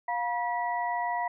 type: tone cluster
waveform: sine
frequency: 708 / 961 / 1951 Hz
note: F5 / B5 / B6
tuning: +23 / -48 / -22 cents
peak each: -31 / -30 / -36 dBFS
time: 0.08-1.28 s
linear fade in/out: 5 ms
effects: none